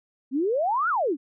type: exponential two-way sweep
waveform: sine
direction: up then down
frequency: 246.9 to 1480 to 253.2 Hz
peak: -21 dBFS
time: 0.31-1.17 s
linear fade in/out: 50 ms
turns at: 0.89 s
effects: none